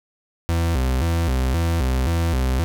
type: tone with vibrato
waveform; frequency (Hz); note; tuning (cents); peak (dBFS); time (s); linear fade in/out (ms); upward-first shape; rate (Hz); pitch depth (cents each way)
40% pulse; 73.42; D2; 0; -17; 0.49-2.64; 0; square; 1.9; 230
effects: none